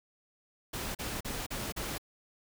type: noise bursts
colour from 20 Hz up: pink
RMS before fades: -37 dBFS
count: 5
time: 0.73-1.982 s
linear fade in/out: 10 ms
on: 220 ms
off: 38 ms
effects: none